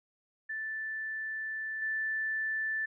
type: tone with level steps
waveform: sine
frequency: 1760 Hz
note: A6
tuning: in tune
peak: -34 / -30 dBFS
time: 0.49-2.86 s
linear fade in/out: 10 ms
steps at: 1.82 s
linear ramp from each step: 2 ms
effects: none